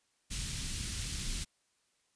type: band-stop noise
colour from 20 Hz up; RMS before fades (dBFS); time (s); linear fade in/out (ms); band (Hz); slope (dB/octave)
pink; -37; 0.3-1.45; 20; 150 to 3000; 12
effects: white hiss -75 dBFS RMS until 2.15 s + resampled to 22050 Hz